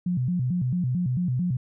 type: tone with vibrato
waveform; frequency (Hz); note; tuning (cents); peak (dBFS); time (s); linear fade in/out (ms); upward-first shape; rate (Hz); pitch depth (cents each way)
sine; 150; D3; +37; -22; 0.06-1.57; 5; square; 4.5; 300
effects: none